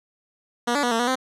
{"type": "tone with pitch steps", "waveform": "10% pulse", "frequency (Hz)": [239.8, 288.4, 242.9, 227.7, 242.5, 259.3], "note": ["A#3", "D4", "B3", "A#3", "B3", "C4"], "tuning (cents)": [49, -31, -29, -40, -31, -15], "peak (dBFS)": -12, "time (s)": [0.67, 1.156], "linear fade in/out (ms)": 10, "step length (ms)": 81, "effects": ["low-pass 9000 Hz 12 dB/octave"]}